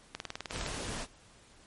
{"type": "click train", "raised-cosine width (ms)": 0.2, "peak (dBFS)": -19, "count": 11, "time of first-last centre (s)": [0.15, 0.663], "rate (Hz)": 19.5}
{"type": "noise", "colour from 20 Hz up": "pink", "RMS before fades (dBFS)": -38, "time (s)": [0.49, 1.07], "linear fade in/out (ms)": 50}
{"effects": ["pink hiss -59 dBFS RMS until 1.66 s", "MP3 48 kbps"]}